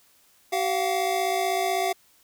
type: tone cluster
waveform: square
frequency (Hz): 381 / 697 / 753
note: G4 / F5 / F#5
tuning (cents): -49 / -4 / +30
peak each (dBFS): -29 / -26 / -31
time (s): 0.52-1.93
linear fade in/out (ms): 10
effects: white hiss -60 dBFS RMS until 2.23 s